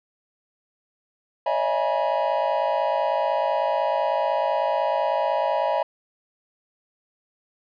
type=tone cluster; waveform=triangle; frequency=557 / 613 / 663 / 834 / 966 Hz; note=C#5 / D#5 / E5 / G#5 / B5; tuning=+8 / -26 / +10 / +7 / -39 cents; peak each=-25 dBFS; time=1.46-5.83 s; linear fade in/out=5 ms; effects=resampled to 11025 Hz